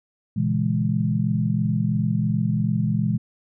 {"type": "chord", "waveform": "sine", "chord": "A# half-diminished seventh", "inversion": "none", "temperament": "equal with one note detuned", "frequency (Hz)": [118.51, 138.59, 164.81, 207.7], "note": ["A#2", "C#3", "E3", "G#3"], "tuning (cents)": [29, 0, 0, 0], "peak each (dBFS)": [-24, -28, -24, -24], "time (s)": [0.36, 3.18], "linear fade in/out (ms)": 10, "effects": []}